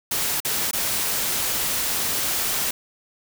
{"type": "noise with dropouts", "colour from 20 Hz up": "white", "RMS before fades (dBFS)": -24, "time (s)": [0.11, 2.71], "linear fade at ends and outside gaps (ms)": 5, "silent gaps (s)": [[0.403, 0.448], [0.712, 0.731]], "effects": []}